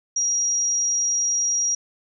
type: tone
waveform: sine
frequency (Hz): 5710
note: F8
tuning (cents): +37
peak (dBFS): -19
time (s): 0.16-1.75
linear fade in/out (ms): 5
effects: none